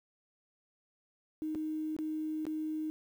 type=tone with dropouts; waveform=sine; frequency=311.1 Hz; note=D#4; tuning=in tune; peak=-33 dBFS; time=1.42-2.9 s; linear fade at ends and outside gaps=0 ms; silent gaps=1.549-1.555 / 1.965-1.988 / 2.453-2.467 s; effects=10-bit